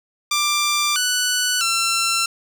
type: tone with pitch steps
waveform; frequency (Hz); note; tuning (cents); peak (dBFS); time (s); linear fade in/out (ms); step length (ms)
10% pulse; 1183 / 1485 / 1350; D6 / F#6 / E6; +12 / +6 / +41; -9; 0.31-2.26; 5; 650
effects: none